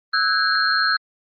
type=tone cluster; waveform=sine; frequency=1308 / 1497 / 1637 / 4213 Hz; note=E6 / F#6 / G#6 / C8; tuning=-14 / +20 / -25 / +11 cents; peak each=-22 dBFS; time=0.13-0.97 s; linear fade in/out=10 ms; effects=Opus 32 kbps